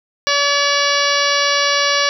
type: harmonic tone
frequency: 571 Hz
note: D5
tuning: 49 cents flat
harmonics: 1 / 2 / 3 / 4 / 5 / 6 / 7 / 8 / 9 / 10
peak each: -21 / -20 / -20 / -23 / -23 / -25 / -24 / -24 / -25 / -25 dBFS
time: 0.27-2.09 s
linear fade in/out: 0 ms
effects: 8-bit